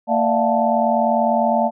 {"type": "tone cluster", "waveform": "sine", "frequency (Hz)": [227.4, 588, 677, 717, 879], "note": ["A#3", "D5", "E5", "F5", "A5"], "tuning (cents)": [-43, 2, 46, 45, -2], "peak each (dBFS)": -21, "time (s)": [0.07, 1.71], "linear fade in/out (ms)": 50, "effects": []}